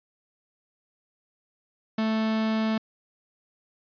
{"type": "tone", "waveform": "45% pulse", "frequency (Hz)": 220, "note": "A3", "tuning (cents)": 0, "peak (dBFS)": -23, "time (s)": [1.98, 2.78], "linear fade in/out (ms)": 5, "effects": ["resampled to 11025 Hz"]}